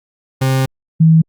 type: tone pair in turn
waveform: 40% pulse / sine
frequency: 132.4 / 161.24 Hz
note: C3 / E3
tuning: +21 / -38 cents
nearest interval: minor third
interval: 341 cents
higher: second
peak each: -11 / -5 dBFS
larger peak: second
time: 0.41-0.66 / 1-1.22 s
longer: first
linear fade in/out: 10 ms
effects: Opus 48 kbps